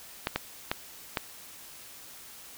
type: clicks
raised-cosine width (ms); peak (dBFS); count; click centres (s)
0.3; -11; 4; 0.271 / 0.36 / 0.715 / 1.172
effects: white hiss -48 dBFS RMS until 2.57 s